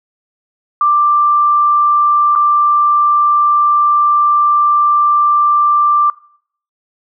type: tone with dropouts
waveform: sine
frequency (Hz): 1180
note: D6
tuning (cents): +8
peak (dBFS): -8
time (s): 0.81-6.1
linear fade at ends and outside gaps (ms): 2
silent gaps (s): 2.353-2.359
effects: noise-tail reverb RT60 0.6 s tail -21 dB re dry